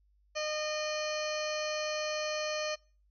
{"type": "harmonic tone", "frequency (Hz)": 611, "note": "D#5", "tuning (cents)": -32, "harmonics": [1, 2, 3, 4, 5, 7, 8, 9, 10], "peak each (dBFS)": [-34, -42, -43, -41, -45, -42, -50, -48, -44], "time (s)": [0.35, 2.76], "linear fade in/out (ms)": 20, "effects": ["noise-tail reverb RT60 0.4 s tail -25 dB re dry", "added 50 Hz sine -65 dBFS peak until 3.1 s"]}